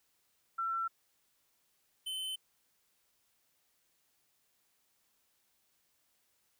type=tone pair in turn; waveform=sine / square; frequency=1347 / 3058 Hz; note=E6 / G7; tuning=+37 / -44 cents; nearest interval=octave + major second; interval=1419 cents; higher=second; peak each=-32 / -37 dBFS; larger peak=first; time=0.58-0.88 / 2.06-2.36 s; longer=neither; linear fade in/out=10 ms; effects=white hiss -75 dBFS RMS until 6.59 s